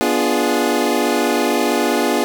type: chord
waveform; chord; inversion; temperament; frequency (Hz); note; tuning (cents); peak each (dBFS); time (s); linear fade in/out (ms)
25% pulse; B diminished seventh; none; equal with one note detuned; 244.5 / 293.7 / 349.2 / 415.3; B3 / D4 / F4 / Ab4; -17 / 0 / 0 / 0; -17; 0.01-2.24; 0
effects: none